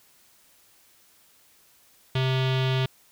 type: tone with low-pass filter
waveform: square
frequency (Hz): 130.81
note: C3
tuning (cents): 0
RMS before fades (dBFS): -24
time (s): 2.15-2.86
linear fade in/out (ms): 5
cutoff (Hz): 3400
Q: 3.7
effects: white hiss -59 dBFS RMS until 3.11 s